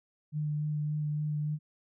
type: tone with vibrato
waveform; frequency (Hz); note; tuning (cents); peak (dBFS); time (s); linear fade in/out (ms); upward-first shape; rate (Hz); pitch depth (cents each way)
sine; 150.3; D3; +40; -29; 0.32-1.59; 50; triangle; 3.5; 16
effects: none